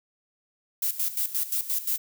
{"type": "noise with tremolo", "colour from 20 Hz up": "violet", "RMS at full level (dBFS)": -26, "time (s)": [0.82, 1.98], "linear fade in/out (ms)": 5, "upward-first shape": "square", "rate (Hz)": 5.7, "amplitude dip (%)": 75, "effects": []}